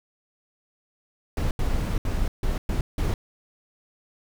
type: noise bursts at uneven times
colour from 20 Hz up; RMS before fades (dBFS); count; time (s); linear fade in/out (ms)
brown; -24; 6; 1.37-1.51 / 1.59-1.98 / 2.05-2.28 / 2.43-2.58 / 2.69-2.81 / 2.98-3.14; 2
effects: none